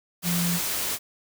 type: tone in noise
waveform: sine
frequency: 173.8 Hz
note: F3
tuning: 8 cents flat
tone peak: -24 dBFS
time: 0.23-0.6 s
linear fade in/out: 50 ms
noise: white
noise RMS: -28 dBFS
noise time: 0.22-0.99 s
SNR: +1 dB
effects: none